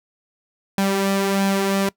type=tone with flanger; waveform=sawtooth; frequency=196 Hz; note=G3; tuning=in tune; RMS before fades=-20 dBFS; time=0.78-1.89 s; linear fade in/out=2 ms; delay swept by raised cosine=1.2 to 3.5 ms; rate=1.5 Hz; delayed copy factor=+0.5; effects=noise-tail reverb RT60 0.1 s tail -22 dB re dry